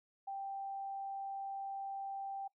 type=tone; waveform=sine; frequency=785 Hz; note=G5; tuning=2 cents sharp; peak=-39 dBFS; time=0.27-2.48 s; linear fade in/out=10 ms; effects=noise-tail reverb RT60 0.1 s tail -21 dB re dry